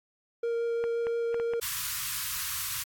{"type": "tone with vibrato", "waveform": "triangle", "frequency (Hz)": 466.2, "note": "A#4", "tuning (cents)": 0, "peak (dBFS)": -25, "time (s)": [0.43, 1.6], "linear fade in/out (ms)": 5, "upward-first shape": "triangle", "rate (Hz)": 5.7, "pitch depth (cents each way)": 8}
{"type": "clicks", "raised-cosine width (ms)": 0.5, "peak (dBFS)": -23, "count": 5, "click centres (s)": [0.84, 1.069, 1.344, 1.399, 1.536]}
{"type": "band-stop noise", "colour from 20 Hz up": "white", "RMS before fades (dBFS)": -33, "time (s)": [1.61, 2.84], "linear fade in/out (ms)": 20, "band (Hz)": [150, 970], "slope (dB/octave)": 96}
{"effects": ["AAC 64 kbps"]}